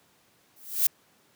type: noise with exponential growth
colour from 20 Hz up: violet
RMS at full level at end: -18 dBFS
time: 0.56-0.87 s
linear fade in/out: 5 ms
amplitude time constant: 67 ms
effects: pink hiss -63 dBFS RMS until 1.35 s + high-pass 150 Hz 12 dB/octave